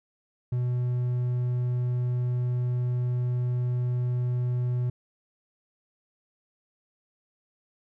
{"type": "tone", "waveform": "triangle", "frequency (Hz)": 123.47, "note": "B2", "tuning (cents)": 0, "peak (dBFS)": -22, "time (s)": [0.52, 4.9], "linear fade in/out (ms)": 5, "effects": []}